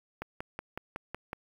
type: click train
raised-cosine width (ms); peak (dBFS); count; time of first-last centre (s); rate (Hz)
0.5; -21; 7; 0.22-1.331; 5.4
effects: 8-bit